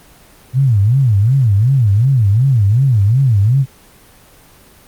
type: tone with vibrato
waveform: sine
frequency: 116.54 Hz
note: A#2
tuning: in tune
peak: -8 dBFS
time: 0.53-3.66 s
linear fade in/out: 50 ms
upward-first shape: sine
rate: 2.7 Hz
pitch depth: 300 cents each way
effects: pink hiss -44 dBFS RMS until 4.87 s + Opus 24 kbps